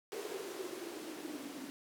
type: noise with band-pass filter sweep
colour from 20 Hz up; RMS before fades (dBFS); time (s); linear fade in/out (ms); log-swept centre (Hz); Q
blue; -44; 0.12-1.7; 0; 420 to 270; 7.6
effects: none